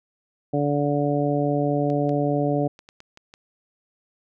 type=harmonic tone; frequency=144.7 Hz; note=D3; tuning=25 cents flat; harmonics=1 / 2 / 3 / 4 / 5; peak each=-25 / -24 / -27 / -26 / -29 dBFS; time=0.53-2.68 s; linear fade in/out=10 ms
type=clicks; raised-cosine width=0.2 ms; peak=-27 dBFS; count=7; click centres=1.901 / 2.093 / 2.791 / 2.889 / 3.004 / 3.174 / 3.339 s
effects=none